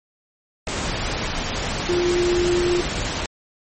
sine tone in noise, 352.1 Hz, F4, 14 cents sharp, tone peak -17 dBFS, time 1.89-2.81 s, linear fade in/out 2 ms, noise pink, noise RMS -25 dBFS, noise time 0.67-3.26 s, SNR +5 dB, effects MP3 32 kbps

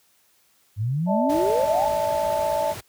sine exponential sweep, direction up, 97.9 to 932.3 Hz, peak -21 dBFS, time 0.76-1.9 s, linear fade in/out 50 ms
sine chord, D suspended second, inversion none, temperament equal with one note detuned, 587.3 / 643.5 / 880 Hz, D5 / E5 / A5, 0 / -42 / 0 cents, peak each -25 dBFS, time 1.06-2.75 s, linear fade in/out 50 ms
pink noise, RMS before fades -36 dBFS, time 1.29-2.81 s, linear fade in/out 10 ms
effects white hiss -62 dBFS RMS until 2.88 s + high-pass 60 Hz 12 dB/octave

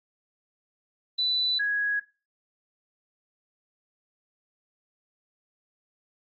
sine tone pair in turn, 3982 / 1663.1 Hz, B7 / G#6, +14 / +2 cents, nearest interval octave + minor third, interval 1512 cents, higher first, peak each -24 / -23 dBFS, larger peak second, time 1.18-1.59 / 1.59-2 s, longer neither, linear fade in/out 10 ms, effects noise-tail reverb RT60 0.3 s tail -17 dB re dry + Opus 24 kbps

